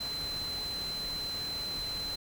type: tone in noise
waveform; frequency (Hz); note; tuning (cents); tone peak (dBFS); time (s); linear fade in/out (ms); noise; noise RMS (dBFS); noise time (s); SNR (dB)
sine; 4069; C8; -49; -34; 0-2.16; 10; pink; -43; 0-2.16; +6
effects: none

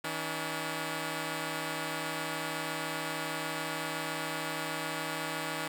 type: tone pair together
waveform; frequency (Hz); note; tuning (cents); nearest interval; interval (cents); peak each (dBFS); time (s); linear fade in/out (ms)
5% pulse; 160.1 / 286.6; D#3 / D4; +50 / -42; minor seventh; 1008; -25; 0.04-5.68; 5
effects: none

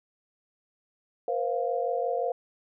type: chord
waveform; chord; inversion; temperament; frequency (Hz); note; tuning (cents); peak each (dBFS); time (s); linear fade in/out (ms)
sine; Bb suspended second; none; equal with one note detuned; 477.6 / 523.3 / 698.5; Bb4 / C5 / F5; +42 / 0 / 0; -30; 1.28-2.32; 2
effects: none

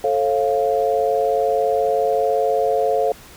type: chord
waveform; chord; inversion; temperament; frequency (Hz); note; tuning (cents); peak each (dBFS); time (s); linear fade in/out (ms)
sine; A augmented; none; equal with one note detuned; 440 / 540.1 / 698.5; A4 / C#5 / E#5; 0 / -45 / 0; -20; 0.04-3.12; 2
effects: pink hiss -43 dBFS RMS until 3.36 s

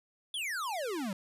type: exponential sweep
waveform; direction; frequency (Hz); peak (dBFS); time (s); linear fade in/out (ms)
square; down; 3520 to 180; -34; 0.34-1.13; 2
effects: resampled to 32000 Hz

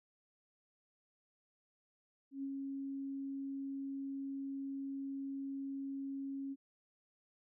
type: tone with ADSR envelope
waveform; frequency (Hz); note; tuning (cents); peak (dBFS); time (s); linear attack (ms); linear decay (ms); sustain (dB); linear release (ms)
sine; 273.8; C#4; -21; -37; 2.31-6.56; 120; 57; -2; 40
effects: none

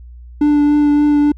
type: tone with vibrato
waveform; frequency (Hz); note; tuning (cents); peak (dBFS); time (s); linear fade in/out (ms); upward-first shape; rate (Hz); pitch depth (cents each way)
triangle; 293.7; D4; 0; -7; 0.41-1.32; 5; triangle; 3.5; 15
effects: added 60 Hz sine -33 dBFS peak until 1.37 s

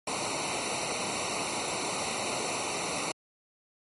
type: noise with comb filter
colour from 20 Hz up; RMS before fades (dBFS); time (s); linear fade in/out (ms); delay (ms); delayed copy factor
pink; -32; 0.07-3.12; 5; 0.6; -0.9
effects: high-pass 100 Hz 12 dB/octave + MP3 48 kbps

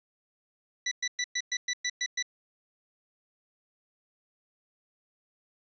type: tone bursts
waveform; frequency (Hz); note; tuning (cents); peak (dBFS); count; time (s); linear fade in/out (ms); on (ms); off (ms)
15% pulse; 1972; B6; -3; -21; 9; 0.86-2.226; 5; 54; 110
effects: resampled to 16000 Hz + 10-bit

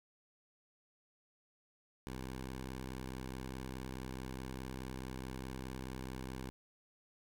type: tone with vibrato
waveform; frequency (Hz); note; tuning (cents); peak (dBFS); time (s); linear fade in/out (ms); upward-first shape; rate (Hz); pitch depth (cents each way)
10% pulse; 64.7; C2; -19; -34; 2.07-6.5; 0; triangle; 19; 98
effects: none

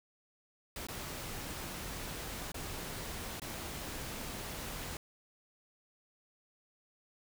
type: noise with dropouts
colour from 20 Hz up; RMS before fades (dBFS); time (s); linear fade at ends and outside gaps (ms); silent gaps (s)
pink; -42; 0.76-4.97; 2; 0.869-0.885 / 2.519-2.543 / 3.398-3.418
effects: none

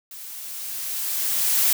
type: noise with level ramp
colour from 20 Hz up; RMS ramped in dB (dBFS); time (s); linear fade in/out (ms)
blue; -39 to -18; 0.11-1.73; 2
effects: none

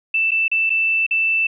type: tone with dropouts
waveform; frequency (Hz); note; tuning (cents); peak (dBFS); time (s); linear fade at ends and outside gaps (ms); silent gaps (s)
sine; 2655; E7; +12; -15; 0.14-1.47; 5; 0.309-0.316 / 0.481-0.515 / 0.696-0.702 / 1.065-1.109
effects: none

